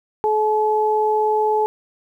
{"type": "tone pair together", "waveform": "sine", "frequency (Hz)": [429, 858], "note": ["A4", "A5"], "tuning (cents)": [-44, -44], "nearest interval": "octave", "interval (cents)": 1200, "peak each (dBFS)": -18, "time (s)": [0.24, 1.66], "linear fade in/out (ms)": 0, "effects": ["9-bit"]}